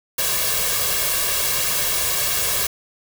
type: noise with comb filter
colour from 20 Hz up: white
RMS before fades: -21 dBFS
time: 0.18-2.67 s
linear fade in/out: 5 ms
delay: 1.8 ms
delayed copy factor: +0.75
effects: none